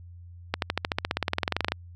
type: accelerating click train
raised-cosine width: 0.3 ms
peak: -8 dBFS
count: 22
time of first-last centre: 0.54-1.72 s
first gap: 82 ms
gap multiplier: 0.96
effects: added 87 Hz sine -43 dBFS peak until 1.95 s